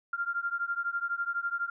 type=beating tone pair; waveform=sine; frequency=1388 / 1400 Hz; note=F6 / F6; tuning=-11 / +4 cents; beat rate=12 Hz; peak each=-32 / -33 dBFS; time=0.13-1.7 s; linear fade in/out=5 ms; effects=none